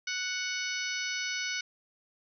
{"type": "harmonic tone", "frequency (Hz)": 740, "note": "F#5", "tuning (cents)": 0, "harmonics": [2, 3, 4, 5, 6, 7, 8], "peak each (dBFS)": [-37, -36, -40, -43, -41, -41, -40], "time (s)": [0.07, 1.61], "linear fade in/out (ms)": 5, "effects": []}